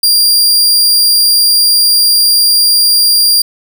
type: tone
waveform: sawtooth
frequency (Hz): 4777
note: D8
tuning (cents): +29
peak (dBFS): -3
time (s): 0.03-3.42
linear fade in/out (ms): 5
effects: none